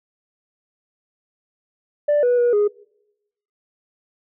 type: tone with pitch steps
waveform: sine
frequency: 588 / 489.2 / 481.7 / 414.2 Hz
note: D5 / B4 / B4 / G#4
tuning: +2 / -16 / -43 / -5 cents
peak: -12 dBFS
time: 2.08-2.68 s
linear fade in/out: 10 ms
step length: 150 ms
effects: noise-tail reverb RT60 0.9 s tail -26 dB re dry + tanh soft clip ceiling -12 dBFS